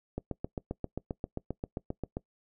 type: click train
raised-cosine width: 2 ms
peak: -20 dBFS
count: 16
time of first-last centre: 0.18-2.169 s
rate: 7.54 Hz
effects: noise-tail reverb RT60 0.1 s tail -22 dB re dry